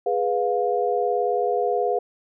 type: chord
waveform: sine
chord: F diminished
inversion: first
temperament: equal with one note detuned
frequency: 415.3 / 493.9 / 707 Hz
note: Ab4 / Cb5 / F5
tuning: 0 / 0 / +21 cents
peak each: -24 dBFS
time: 0.06-1.99 s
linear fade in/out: 5 ms
effects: none